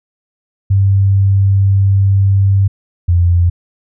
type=tone pair in turn; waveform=sine; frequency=98 / 87.11 Hz; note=G2 / F2; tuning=0 / -4 cents; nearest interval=major second; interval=204 cents; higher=first; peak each=-7 dBFS; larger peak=neither; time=0.7-2.68 / 3.08-3.5 s; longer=first; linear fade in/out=10 ms; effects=none